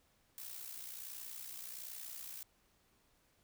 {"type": "noise with amplitude modulation", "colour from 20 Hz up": "blue", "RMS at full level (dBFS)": -45, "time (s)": [0.38, 2.43], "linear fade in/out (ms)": 0, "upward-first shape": "sine", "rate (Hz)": 61.3, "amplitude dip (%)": 60, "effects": ["pink hiss -73 dBFS RMS until 3.43 s"]}